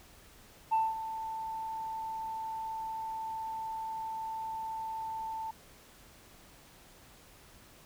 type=tone with ADSR envelope; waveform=sine; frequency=888 Hz; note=A5; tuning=16 cents sharp; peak=-22 dBFS; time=0.71-5.51 s; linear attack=21 ms; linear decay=210 ms; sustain=-13 dB; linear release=5 ms; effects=tanh soft clip ceiling -22 dBFS + pink hiss -57 dBFS RMS until 7.85 s